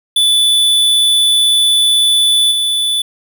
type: tone with level steps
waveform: square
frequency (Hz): 3478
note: A7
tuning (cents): -21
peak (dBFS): -9 / -13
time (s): 0.16-3.02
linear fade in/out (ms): 5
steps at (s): 2.51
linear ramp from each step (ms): 10
effects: none